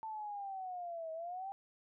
sine linear two-way sweep, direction down then up, 890 to 636 to 796 Hz, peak -40 dBFS, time 0.03-1.52 s, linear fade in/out 0 ms, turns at 1.12 s, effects none

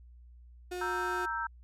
35% pulse tone, 360 Hz, F#4, 47 cents flat, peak -34 dBFS, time 0.71-1.26 s, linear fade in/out 10 ms
sine chord, E diminished, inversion second, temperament equal, 932.3 / 1318.5 / 1568 Hz, Bb5 / E6 / G6, 0 / 0 / 0 cents, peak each -36 dBFS, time 0.81-1.47 s, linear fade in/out 5 ms
effects added 60 Hz sine -51 dBFS peak until 1.63 s + resampled to 32000 Hz

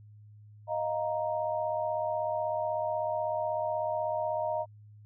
sine chord, Eb suspended second, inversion none, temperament equal, 622.3 / 698.5 / 932.3 Hz, Eb5 / F5 / Bb5, 0 / 0 / 0 cents, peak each -31 / -35 / -34 dBFS, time 0.67-4.66 s, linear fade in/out 50 ms, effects added 105 Hz sine -50 dBFS peak until 5.05 s

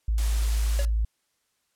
sine tone, 54.7 Hz, A1, 9 cents flat, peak -21 dBFS, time 0.08-1.05 s, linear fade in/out 5 ms
white noise, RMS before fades -37 dBFS, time 0.18-0.85 s, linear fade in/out 0 ms
square tone with exponential decay, 565 Hz, C#5, 33 cents sharp, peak -28 dBFS, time 0.79-0.91 s, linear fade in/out 1 ms, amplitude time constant 24 ms
effects white hiss -73 dBFS RMS until 1.75 s + low-pass 11000 Hz 12 dB/octave

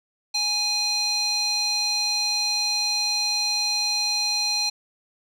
square tone with band-pass filter, 828 Hz, G#5, 5 cents flat, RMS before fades -24 dBFS, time 0.34-4.7 s, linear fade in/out 10 ms, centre 4700 Hz, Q 9.6, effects none

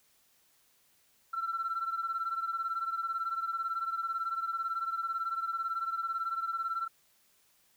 sine beating tone pair, 1343 / 1361 Hz, E6 / F6, +32 / -45 cents, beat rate 18 Hz, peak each -32 / -36 dBFS, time 1.33-6.88 s, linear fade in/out 10 ms, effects tanh soft clip ceiling -26 dBFS + white hiss -68 dBFS RMS until 7.76 s

